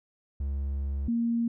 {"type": "tone pair in turn", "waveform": ["triangle", "sine"], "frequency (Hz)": [69.3, 233.1], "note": ["C#2", "A#3"], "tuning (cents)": [0, 0], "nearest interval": "octave + major sixth", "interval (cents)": 2100, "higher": "second", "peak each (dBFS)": [-26, -24], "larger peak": "second", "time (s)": [[0.4, 1.08], [1.08, 1.48]], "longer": "first", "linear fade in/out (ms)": 5, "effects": []}